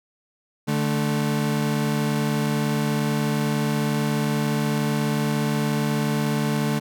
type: tone pair together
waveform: 35% pulse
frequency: 147.8 / 218.9 Hz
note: D3 / A3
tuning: +11 / -9 cents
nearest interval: perfect fifth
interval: 680 cents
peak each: -22 dBFS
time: 0.67-6.8 s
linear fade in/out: 20 ms
effects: none